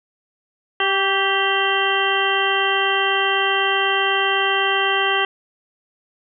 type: harmonic tone with a mistuned harmonic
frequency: 392 Hz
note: G4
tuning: in tune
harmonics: 1 / 2 / 3 / 4 / 5 / 7 / 8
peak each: -24 / -24 / -24 / -24 / -24 / -24 / -24 dBFS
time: 0.8-5.25 s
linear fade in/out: 2 ms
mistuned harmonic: 3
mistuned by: -31 cents
effects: none